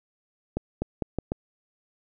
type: accelerating click train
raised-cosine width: 2 ms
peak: -13 dBFS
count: 5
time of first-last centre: 0.57-1.319 s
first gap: 250 ms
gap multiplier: 0.81
effects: none